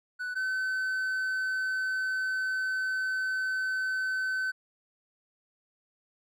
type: tone pair in turn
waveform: triangle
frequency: 1488 / 1523.7 Hz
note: F#6 / G6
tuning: +9 / -50 cents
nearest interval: unison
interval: 41 cents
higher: second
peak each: -30 / -26 dBFS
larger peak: second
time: 0.19-0.35 / 0.35-4.52 s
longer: second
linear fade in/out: 20 ms
effects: none